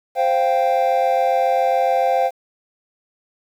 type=chord; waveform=triangle; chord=C suspended fourth; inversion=none; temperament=just; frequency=523.3 / 697.7 / 784.9 Hz; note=C5 / F5 / G5; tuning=0 / -2 / +2 cents; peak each=-17 dBFS; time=0.15-2.31 s; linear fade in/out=50 ms; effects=tanh soft clip ceiling -4 dBFS + 8-bit